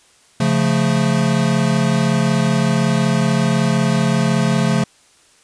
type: chord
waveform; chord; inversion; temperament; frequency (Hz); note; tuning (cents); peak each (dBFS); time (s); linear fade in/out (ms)
square; Db augmented; none; equal; 138.59 / 174.61 / 220; Db3 / F3 / A3; 0 / 0 / 0; -19; 0.4-4.84; 5
effects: white hiss -52 dBFS RMS until 5.43 s + resampled to 22050 Hz